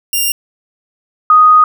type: tone pair in turn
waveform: 5% pulse / sine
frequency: 2794 / 1244.6 Hz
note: F7 / D#6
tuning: 0 / 0 cents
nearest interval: octave + major second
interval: 1400 cents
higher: first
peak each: -3 dBFS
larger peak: neither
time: 0.13-0.32 / 1.3-1.64 s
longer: second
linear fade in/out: 2 ms
effects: none